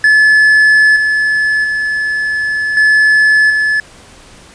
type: tone with level steps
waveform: triangle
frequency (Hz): 1724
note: A6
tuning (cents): -36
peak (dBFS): -3 / -8 / -11 / -4 / -8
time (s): 0.04-3.8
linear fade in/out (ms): 2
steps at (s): 0.96 / 1.64 / 2.77 / 3.5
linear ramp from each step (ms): 2
effects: pink hiss -39 dBFS RMS until 4.54 s + resampled to 22050 Hz